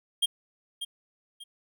square tone with echo, 3216 Hz, G7, 44 cents sharp, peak -22 dBFS, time 0.22-0.26 s, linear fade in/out 10 ms, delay 590 ms, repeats 2, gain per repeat -10 dB, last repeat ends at 1.44 s, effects none

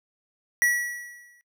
square tone with exponential decay, 1934 Hz, B6, 37 cents flat, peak -18 dBFS, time 0.62-1.41 s, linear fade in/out 0 ms, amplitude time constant 170 ms, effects noise-tail reverb RT60 0.1 s tail -21 dB re dry

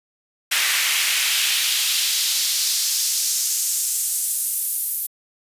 pink noise with high-pass filter sweep, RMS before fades -21 dBFS, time 0.51-5.07 s, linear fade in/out 10 ms, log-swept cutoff 1900 to 12000 Hz, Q 1.5, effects resampled to 32000 Hz

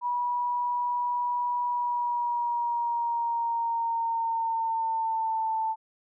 sine tone with pitch glide, 972 to 886.2 Hz, B5 to A5, -28 to +12 cents, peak -25 dBFS, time 0.01-5.76 s, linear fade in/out 50 ms, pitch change -160 cents, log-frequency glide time 1.66-5.55 s, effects none

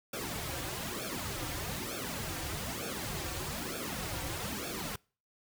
pink noise with flanger, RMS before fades -38 dBFS, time 0.13-4.96 s, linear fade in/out 5 ms, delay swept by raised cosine 1 to 4.8 ms, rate 1.1 Hz, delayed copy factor -1, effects noise-tail reverb RT60 0.4 s tail -26 dB re dry

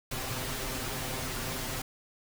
pink noise with comb filter, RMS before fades -35 dBFS, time 0.11-1.82 s, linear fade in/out 5 ms, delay 7.7 ms, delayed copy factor +0.85, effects none

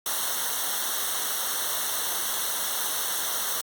white noise with comb filter, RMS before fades -28 dBFS, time 0.06-3.61 s, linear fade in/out 2 ms, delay 0.41 ms, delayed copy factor -0.9, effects Opus 48 kbps

